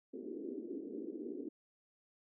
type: band-pass noise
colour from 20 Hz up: white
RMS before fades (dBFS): -44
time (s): 0.13-1.49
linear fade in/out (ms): 10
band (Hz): 250 to 400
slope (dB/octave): 48
effects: none